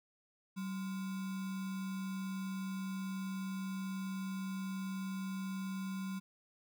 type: tone with sample-and-hold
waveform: sine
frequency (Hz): 190.6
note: G3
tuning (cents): -48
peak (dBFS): -37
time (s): 0.56-6.2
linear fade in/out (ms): 20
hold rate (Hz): 1225
effects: none